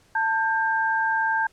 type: tone pair together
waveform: sine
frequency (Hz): 891 / 1587.6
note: A5 / G6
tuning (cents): +22 / +22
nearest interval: minor seventh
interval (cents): 1000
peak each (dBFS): -23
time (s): 0.15-1.47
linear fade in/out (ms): 5
effects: pink hiss -59 dBFS RMS until 1.52 s + low-pass 10000 Hz 12 dB/octave